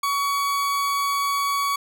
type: tone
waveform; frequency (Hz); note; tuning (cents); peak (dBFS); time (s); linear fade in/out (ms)
40% pulse; 1127; C#6; +28; -20; 0.03-1.76; 5
effects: none